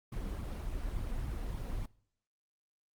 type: noise with flanger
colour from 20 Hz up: brown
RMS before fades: -37 dBFS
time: 0.12-1.86 s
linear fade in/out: 5 ms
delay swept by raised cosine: 0.87 to 4.17 ms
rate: 3.5 Hz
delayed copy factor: +0.55
effects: noise-tail reverb RT60 0.6 s tail -23 dB re dry + Opus 24 kbps